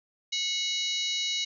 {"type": "harmonic tone with a mistuned harmonic", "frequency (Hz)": 730, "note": "F#5", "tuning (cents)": -24, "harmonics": [3, 4, 5, 6, 7, 8, 9], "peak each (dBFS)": [-37, -34, -30, -37, -41, -40, -38], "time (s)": [0.32, 1.45], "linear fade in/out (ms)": 10, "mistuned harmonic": 5, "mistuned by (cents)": 110, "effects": []}